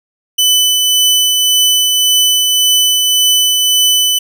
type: tone with tremolo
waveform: sawtooth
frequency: 3000 Hz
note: F#7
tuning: 23 cents sharp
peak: -4 dBFS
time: 0.38-4.19 s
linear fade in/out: 10 ms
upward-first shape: triangle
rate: 1.8 Hz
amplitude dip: 30%
effects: none